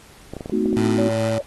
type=clicks; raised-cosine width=2 ms; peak=-17 dBFS; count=8; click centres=0.336 / 0.367 / 0.408 / 0.459 / 0.497 / 0.658 / 0.729 / 0.771 s
type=chord; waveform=sine; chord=A diminished seventh; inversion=none; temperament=equal with one note detuned; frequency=220 / 255.1 / 311.1 / 370 Hz; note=A3 / C4 / Eb4 / Gb4; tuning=0 / -44 / 0 / 0 cents; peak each=-22 / -25 / -24 / -22 dBFS; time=0.52-1.09 s; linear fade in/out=5 ms
type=tone with tremolo; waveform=20% pulse; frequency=110 Hz; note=A2; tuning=in tune; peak=-16 dBFS; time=0.76-1.39 s; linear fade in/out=10 ms; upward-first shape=triangle; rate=2.6 Hz; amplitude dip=30%
type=tone; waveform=sine; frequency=567 Hz; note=C#5; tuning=39 cents sharp; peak=-21 dBFS; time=0.98-1.41 s; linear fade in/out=5 ms
effects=pink hiss -48 dBFS RMS until 1.46 s + AAC 32 kbps